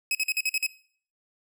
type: tone bursts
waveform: sawtooth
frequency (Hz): 2550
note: D#7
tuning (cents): +42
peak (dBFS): -20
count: 7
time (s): 0.11-0.665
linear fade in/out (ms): 2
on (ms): 39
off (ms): 47
effects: noise-tail reverb RT60 0.5 s tail -18 dB re dry